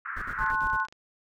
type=band-pass noise; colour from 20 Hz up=pink; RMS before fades=-35 dBFS; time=0.05-0.52 s; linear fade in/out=5 ms; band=1300 to 1700 Hz; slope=48 dB/octave
type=noise with tremolo; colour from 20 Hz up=brown; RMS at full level=-38 dBFS; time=0.16-0.77 s; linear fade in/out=10 ms; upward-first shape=square; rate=8.8 Hz; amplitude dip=80%
type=chord; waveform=sine; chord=F# diminished; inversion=first; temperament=equal with one note detuned; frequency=880 / 1062.3 / 1480 Hz; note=A5 / C6 / F#6; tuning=0 / +26 / 0 cents; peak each=-32 / -28 / -27 dBFS; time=0.37-0.87 s; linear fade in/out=50 ms
type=clicks; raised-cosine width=0.2 ms; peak=-32 dBFS; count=9; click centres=0.463 / 0.502 / 0.545 / 0.607 / 0.701 / 0.801 / 0.852 / 0.885 / 0.925 s
effects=none